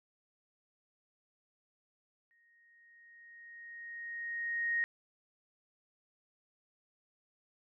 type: tone with exponential growth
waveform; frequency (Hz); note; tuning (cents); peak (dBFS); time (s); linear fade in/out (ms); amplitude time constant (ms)
sine; 1868; A#6; +3; -28; 2.31-4.84; 0; 550
effects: none